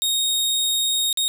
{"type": "tone with dropouts", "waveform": "sawtooth", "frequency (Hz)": 3729, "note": "A#7", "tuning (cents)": 0, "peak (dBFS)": -16, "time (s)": [0.02, 1.28], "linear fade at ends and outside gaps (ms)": 0, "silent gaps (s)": [1.128, 1.173], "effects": []}